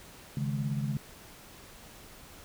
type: chord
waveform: sine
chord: C# suspended second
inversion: none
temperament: equal with one note detuned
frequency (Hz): 138.59 / 155.56 / 210.6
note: C#3 / D#3 / G#3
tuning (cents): 0 / 0 / +24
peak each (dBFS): -31 / -36 / -35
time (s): 0.37-0.97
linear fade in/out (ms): 2
effects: pink hiss -51 dBFS RMS until 2.44 s